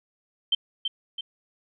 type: tone with echo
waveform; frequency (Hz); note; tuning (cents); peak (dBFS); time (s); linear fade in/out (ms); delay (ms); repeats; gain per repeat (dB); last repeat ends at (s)
sine; 3123; G7; -7; -18; 0.52-0.55; 5; 330; 2; -6; 1.21
effects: none

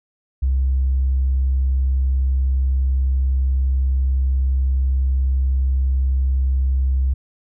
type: tone with tanh clipping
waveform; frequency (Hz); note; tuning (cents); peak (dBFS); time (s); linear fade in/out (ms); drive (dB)
triangle; 65.9; C2; +13; -15; 0.42-7.14; 10; 5
effects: none

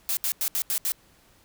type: noise bursts at uneven times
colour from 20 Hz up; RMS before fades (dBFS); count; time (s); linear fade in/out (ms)
blue; -26; 6; 0.09-0.17 / 0.24-0.32 / 0.41-0.48 / 0.55-0.62 / 0.7-0.78 / 0.85-0.92; 0
effects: pink hiss -59 dBFS RMS until 1.44 s

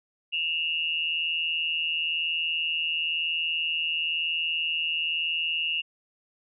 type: tone pair together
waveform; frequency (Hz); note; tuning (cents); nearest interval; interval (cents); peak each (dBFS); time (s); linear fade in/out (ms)
sine; 2700 / 2861; E7 / F7; +41 / +41; minor second; 100; -28; 0.32-5.82; 20
effects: none

